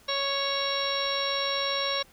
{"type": "harmonic tone", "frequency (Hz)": 554.4, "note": "C#5", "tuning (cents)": 0, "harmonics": [1, 2, 3, 4, 5, 6, 7, 8, 10], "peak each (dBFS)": [-32, -33, -38, -36, -39, -39, -31, -41, -34], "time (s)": [0.08, 2.03], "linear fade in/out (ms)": 10, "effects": ["pink hiss -57 dBFS RMS until 2.12 s"]}